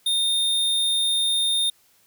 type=tone; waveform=square; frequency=3648 Hz; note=A#7; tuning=38 cents flat; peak=-20 dBFS; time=0.06-1.7 s; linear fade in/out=5 ms; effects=white hiss -60 dBFS RMS until 2.06 s